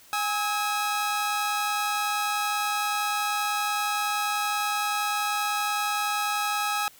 sawtooth tone pair together, 824.5 / 1282 Hz, G#5 / E6, -13 / -49 cents, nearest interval minor sixth, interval 764 cents, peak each -24 dBFS, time 0.13-6.88 s, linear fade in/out 0 ms, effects white hiss -53 dBFS RMS until 6.99 s

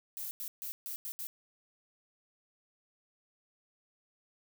violet noise bursts at uneven times, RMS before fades -40 dBFS, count 6, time 0.17-0.31 / 0.4-0.48 / 0.62-0.72 / 0.86-0.96 / 1.05-1.12 / 1.19-1.27 s, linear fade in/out 0 ms, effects none

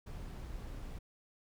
brown noise, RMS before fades -44 dBFS, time 0.06-0.99 s, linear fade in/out 10 ms, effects none

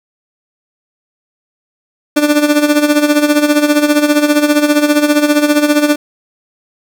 30% pulse tone with tremolo, 295.6 Hz, D4, 11 cents sharp, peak -3 dBFS, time 2.16-5.96 s, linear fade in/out 10 ms, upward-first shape sine, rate 15 Hz, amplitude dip 70%, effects none

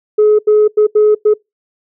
sine tone bursts at uneven times, 424.2 Hz, G#4, 37 cents sharp, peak -4 dBFS, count 5, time 0.18-0.39 / 0.47-0.68 / 0.77-0.87 / 0.95-1.15 / 1.25-1.34 s, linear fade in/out 10 ms, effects noise-tail reverb RT60 0.2 s tail -26 dB re dry + tanh soft clip ceiling -3 dBFS

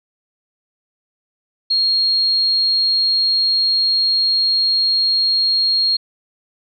sine tone, 4260 Hz, C8, 30 cents sharp, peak -13 dBFS, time 1.7-5.97 s, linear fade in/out 10 ms, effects none

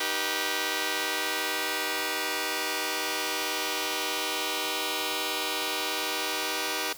5% pulse chord, Eb augmented, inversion none, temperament just, 311.1 / 388.9 / 486.1 Hz, Eb4 / G4 / B4, 0 / -14 / -28 cents, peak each -22 / -21 / -20 dBFS, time 0-6.93 s, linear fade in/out 5 ms, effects white hiss -45 dBFS RMS until 6.97 s

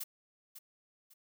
blue noise with echo, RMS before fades -39 dBFS, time 0-0.04 s, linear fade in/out 10 ms, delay 550 ms, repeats 2, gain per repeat -10 dB, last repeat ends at 1.14 s, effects none

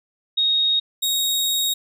sine / sawtooth tone pair in turn, 3743 / 3763 Hz, A#7 / A#7, +6 / +16 cents, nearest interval unison, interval 10 cents, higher second, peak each -16 dBFS, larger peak neither, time 0.37-0.8 / 1.02-1.74 s, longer second, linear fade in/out 10 ms, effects none

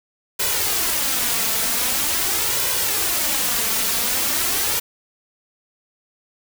white noise with flanger, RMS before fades -21 dBFS, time 0.39-4.8 s, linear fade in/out 10 ms, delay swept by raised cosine 2 to 4.5 ms, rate 0.44 Hz, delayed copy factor +0.55, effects none

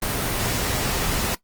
pink noise, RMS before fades -24 dBFS, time 0.02-1.35 s, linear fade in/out 5 ms, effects noise-tail reverb RT60 0.1 s tail -17 dB re dry + Opus 24 kbps

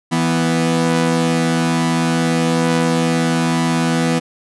sawtooth tone pair together, 164.79 / 246.9 Hz, E3 / B3, 0 / 0 cents, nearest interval perfect fifth, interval 700 cents, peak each -13 / -13 dBFS, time 0.11-4.2 s, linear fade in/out 20 ms, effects resampled to 24000 Hz

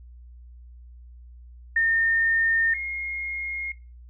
sine tone pair in turn, 1821 / 2145 Hz, A#6 / C7, -41 / +42 cents, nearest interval minor third, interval 283 cents, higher second, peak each -18 / -28 dBFS, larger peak first, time 1.76-2.74 / 2.74-3.72 s, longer neither, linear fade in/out 5 ms, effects noise-tail reverb RT60 0.3 s tail -19 dB re dry + added 60 Hz sine -43 dBFS peak until 4.09 s

